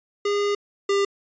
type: tone pair in turn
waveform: square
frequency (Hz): 408 / 398.9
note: G#4 / G4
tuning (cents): -31 / +30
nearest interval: unison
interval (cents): 39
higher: first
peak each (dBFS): -21 / -19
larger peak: second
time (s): 0.25-0.55 / 0.89-1.05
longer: first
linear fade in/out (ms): 5
effects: resampled to 16000 Hz